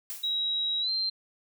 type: noise with exponential decay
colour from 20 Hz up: blue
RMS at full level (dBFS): -34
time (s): 0.1-0.44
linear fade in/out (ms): 0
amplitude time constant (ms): 72
type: tone with pitch glide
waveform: sine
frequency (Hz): 3847 to 4147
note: B7 to C8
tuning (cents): -46 to -16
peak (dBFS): -26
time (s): 0.23-1.1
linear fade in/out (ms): 10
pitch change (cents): +130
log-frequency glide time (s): 0.81-0.9
effects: none

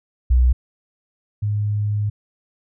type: tone pair in turn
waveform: sine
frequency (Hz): 62 / 104.27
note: B1 / G#2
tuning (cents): +7 / +7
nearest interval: major sixth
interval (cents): 900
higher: second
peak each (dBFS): -11 / -18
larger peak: first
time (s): 0.3-0.53 / 1.42-2.1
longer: second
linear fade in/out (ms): 10
effects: none

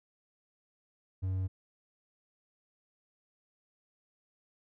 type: tone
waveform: triangle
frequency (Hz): 93.9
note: F#2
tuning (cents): +26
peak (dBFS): -28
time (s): 1.22-1.48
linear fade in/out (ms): 20
effects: none

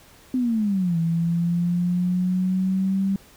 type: exponential two-way sweep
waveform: sine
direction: down then up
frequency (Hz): 260.5 to 164.81 to 195.7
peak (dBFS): -19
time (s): 0.34-3.16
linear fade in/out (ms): 2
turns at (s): 0.98
effects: pink hiss -51 dBFS RMS until 3.36 s

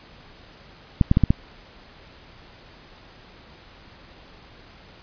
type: clicks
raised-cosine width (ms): 5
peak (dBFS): -3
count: 5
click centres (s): 1.012 / 1.114 / 1.171 / 1.237 / 1.305
effects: pink hiss -48 dBFS RMS until 5.02 s + resampled to 11025 Hz

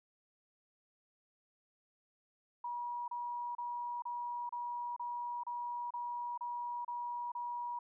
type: tone bursts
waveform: sine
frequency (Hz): 962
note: B5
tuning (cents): -46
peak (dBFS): -37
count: 11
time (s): 2.64-7.79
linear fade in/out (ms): 5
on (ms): 440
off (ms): 31
effects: none

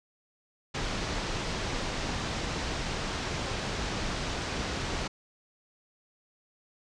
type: low-pass noise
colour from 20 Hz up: pink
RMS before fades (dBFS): -33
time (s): 0.74-5.08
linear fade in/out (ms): 10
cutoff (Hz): 6300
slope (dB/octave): 24
effects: resampled to 22050 Hz

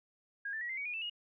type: tone with pitch steps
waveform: sine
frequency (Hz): 1632 / 1769.5 / 1918.5 / 2080 / 2255 / 2445 / 2651 / 2874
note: G#6 / A6 / A#6 / C7 / C#7 / D#7 / E7 / F7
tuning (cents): -31 / +9 / +49 / -11 / +29 / -31 / +9 / +49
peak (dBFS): -36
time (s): 0.45-1.098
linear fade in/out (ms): 5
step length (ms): 81
effects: none

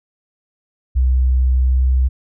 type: tone with pitch glide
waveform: sine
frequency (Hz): 63.8 to 64.21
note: C2 to C2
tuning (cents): -43 to -32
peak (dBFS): -11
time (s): 0.95-2.09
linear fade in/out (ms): 20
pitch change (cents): +11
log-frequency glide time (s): 1.61-1.85
effects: none

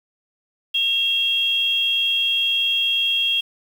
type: tone pair together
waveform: sine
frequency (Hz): 2734 / 3259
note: F7 / G#7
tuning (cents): -37 / -33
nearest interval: minor third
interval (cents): 304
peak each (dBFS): -24 / -18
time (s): 0.74-3.41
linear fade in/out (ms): 10
effects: 7-bit

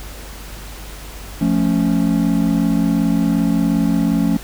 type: chord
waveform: triangle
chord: F augmented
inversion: none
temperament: equal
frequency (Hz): 174.61 / 220 / 277.2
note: F3 / A3 / C#4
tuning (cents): 0 / 0 / 0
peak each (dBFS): -16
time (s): 1.41-4.37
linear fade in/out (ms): 5
effects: added 50 Hz sine -33 dBFS peak until 4.43 s + pink hiss -36 dBFS RMS until 4.43 s

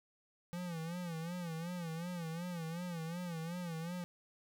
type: tone with vibrato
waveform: square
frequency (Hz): 170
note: F3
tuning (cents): -46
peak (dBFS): -40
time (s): 0.53-4.04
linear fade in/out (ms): 0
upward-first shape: sine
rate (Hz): 2.7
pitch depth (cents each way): 100
effects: none

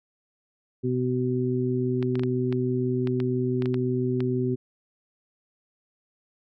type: harmonic tone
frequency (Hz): 126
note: B2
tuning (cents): +35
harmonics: 1 / 2 / 3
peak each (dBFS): -27 / -27 / -27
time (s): 0.83-4.56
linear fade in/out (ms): 20
type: clicks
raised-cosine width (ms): 0.3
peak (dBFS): -20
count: 11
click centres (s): 2.027 / 2.155 / 2.195 / 2.235 / 2.526 / 3.073 / 3.202 / 3.622 / 3.658 / 3.743 / 4.205
effects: none

